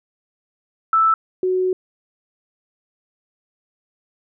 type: tone pair in turn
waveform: sine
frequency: 1318.5 / 370 Hz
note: E6 / F#4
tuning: 0 / 0 cents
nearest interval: octave + minor seventh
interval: 2200 cents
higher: first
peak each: -12 / -16 dBFS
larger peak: first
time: 0.93-1.14 / 1.43-1.73 s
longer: second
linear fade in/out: 2 ms
effects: none